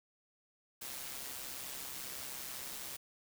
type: noise with amplitude modulation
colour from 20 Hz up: white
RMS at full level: -42 dBFS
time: 0.81-2.97 s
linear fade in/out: 10 ms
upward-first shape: sine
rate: 132 Hz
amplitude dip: 50%
effects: none